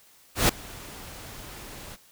pink noise with ADSR envelope, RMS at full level -18 dBFS, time 0.35-1.97 s, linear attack 140 ms, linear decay 5 ms, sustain -24 dB, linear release 29 ms, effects white hiss -57 dBFS RMS until 2.11 s

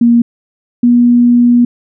sine tone pair in turn, 236 / 241.2 Hz, A#3 / B3, +22 / -41 cents, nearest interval unison, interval 37 cents, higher second, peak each -4 dBFS, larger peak neither, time 0.01-0.22 / 0.83-1.65 s, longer second, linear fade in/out 5 ms, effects none

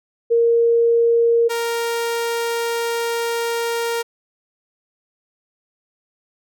sine / sawtooth tone pair in turn, 465.9 / 465.9 Hz, A#4 / A#4, -1 / -1 cents, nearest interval unison, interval 0 cents, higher neither, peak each -12 / -16 dBFS, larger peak first, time 0.3-1.49 / 1.49-4.03 s, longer second, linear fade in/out 20 ms, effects none

